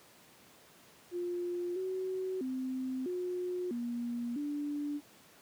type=tone with pitch steps; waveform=sine; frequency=352.2 / 374.6 / 259 / 360.3 / 238.4 / 291.8 Hz; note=F4 / F#4 / C4 / F#4 / A#3 / D4; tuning=+15 / +21 / -17 / -46 / +39 / -11 cents; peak=-33 dBFS; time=1.11-5.01 s; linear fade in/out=50 ms; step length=650 ms; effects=pink hiss -59 dBFS RMS until 5.41 s + high-pass 150 Hz 12 dB/octave